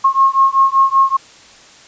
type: beating tone pair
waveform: sine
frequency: 1078 / 1083.2 Hz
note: C#6 / C#6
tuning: -49 / -40 cents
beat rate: 5.2 Hz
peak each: -12 dBFS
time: 0.04-1.17 s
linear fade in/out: 10 ms
effects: white hiss -42 dBFS RMS until 1.87 s + resampled to 16000 Hz